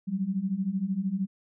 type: beating tone pair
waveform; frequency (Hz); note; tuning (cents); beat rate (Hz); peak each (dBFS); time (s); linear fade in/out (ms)
sine; 183.5 / 196.5; F#3 / G3; -14 / +4; 13; -31 / -28; 0.07-1.27; 20
effects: none